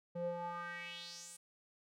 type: tone with band-pass filter sweep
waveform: square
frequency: 173.1 Hz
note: F3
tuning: 15 cents flat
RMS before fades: -44 dBFS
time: 0.15-1.37 s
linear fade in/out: 10 ms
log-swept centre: 390 to 9400 Hz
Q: 4
effects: none